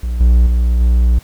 triangle tone with level steps, 59.7 Hz, A#1, 42 cents sharp, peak -14 / -4 / -8 / -6 dBFS, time 0.03-1.19 s, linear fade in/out 5 ms, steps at 0.2 / 0.46 / 0.8 s, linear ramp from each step 10 ms, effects pink hiss -44 dBFS RMS until 1.23 s

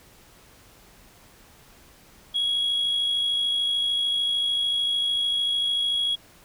sine tone with amplitude modulation, 3322 Hz, G#7, in tune, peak -18 dBFS, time 2.34-6.16 s, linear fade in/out 20 ms, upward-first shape sine, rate 53.4 Hz, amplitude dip 40%, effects tanh soft clip ceiling -19 dBFS + pink hiss -53 dBFS RMS until 6.44 s

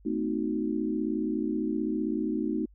sine chord, A diminished seventh, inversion none, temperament equal with one note detuned, 220 / 255.1 / 311.1 / 370 Hz, A3 / C4 / Eb4 / Gb4, 0 / -44 / 0 / 0 cents, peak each -32 / -33 / -30 / -35 dBFS, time 0.05-2.66 s, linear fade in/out 10 ms, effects added 50 Hz sine -53 dBFS peak until 2.74 s

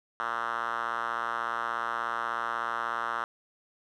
5% pulse tone with band-pass filter, 116.54 Hz, A#2, in tune, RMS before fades -32 dBFS, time 0.2-3.24 s, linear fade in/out 0 ms, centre 1300 Hz, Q 2.9, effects none

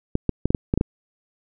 clicks, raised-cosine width 3 ms, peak -6 dBFS, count 8, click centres 0.154 / 0.293 / 0.456 / 0.505 / 0.548 / 0.739 / 0.776 / 0.811 s, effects none

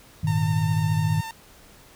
sine chord, Ab suspended second, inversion none, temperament equal with one note detuned, 101.98 / 116.54 / 155.56 Hz, Ab2 / Bb2 / Eb3, -31 / 0 / 0 cents, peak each -25 / -27 / -22 dBFS, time 0.23-1.21 s, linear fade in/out 10 ms
sawtooth tone with vibrato, 905 Hz, A5, 48 cents sharp, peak -29 dBFS, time 0.27-1.31 s, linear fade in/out 2 ms, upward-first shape square, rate 9.8 Hz, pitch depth 19 cents each way
effects pink hiss -51 dBFS RMS until 1.95 s

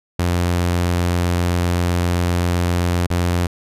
sawtooth tone with dropouts, 87.7 Hz, F2, 8 cents sharp, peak -12 dBFS, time 0.19-3.47 s, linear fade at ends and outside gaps 5 ms, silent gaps 3.067-3.102 s, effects resampled to 32000 Hz

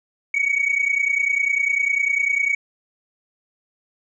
sine tone pair together, 2231 / 2261 Hz, C#7 / C#7, +11 / +34 cents, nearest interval unison, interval 23 cents, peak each -19 dBFS, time 0.34-2.55 s, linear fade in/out 5 ms, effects tanh soft clip ceiling -13 dBFS

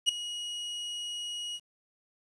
40% pulse tone with ADSR envelope, 2900 Hz, F#7, 35 cents flat, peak -18 dBFS, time 0.06-1.6 s, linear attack 29 ms, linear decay 6 ms, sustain -16 dB, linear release 50 ms, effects resampled to 24000 Hz + 10-bit

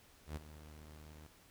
sawtooth tone with ADSR envelope, 76.3 Hz, D#2, 33 cents flat, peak -35 dBFS, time 0.26-1.27 s, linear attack 100 ms, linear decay 24 ms, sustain -14 dB, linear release 5 ms, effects pink hiss -64 dBFS RMS until 1.5 s

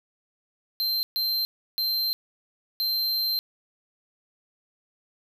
square tone bursts at uneven times, 4134 Hz, C8, 22 cents flat, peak -24 dBFS, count 4, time 0.8-1.03 / 1.16-1.45 / 1.78-2.13 / 2.8-3.39 s, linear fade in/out 0 ms, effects none

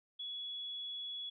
sine tone, 3380 Hz, G#7, 30 cents sharp, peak -40 dBFS, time 0.19-1.3 s, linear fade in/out 10 ms, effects none

